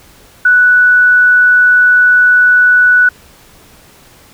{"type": "tone", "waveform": "sine", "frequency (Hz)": 1480, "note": "F#6", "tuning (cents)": 0, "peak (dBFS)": -4, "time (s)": [0.45, 3.09], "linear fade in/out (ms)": 5, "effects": ["pink hiss -42 dBFS RMS until 4.33 s"]}